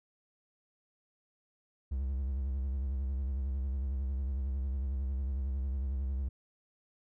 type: tone with vibrato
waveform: triangle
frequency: 66.8 Hz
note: C2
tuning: 36 cents sharp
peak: -29 dBFS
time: 1.91-6.29 s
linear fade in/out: 10 ms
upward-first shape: sine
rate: 11 Hz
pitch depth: 95 cents each way
effects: none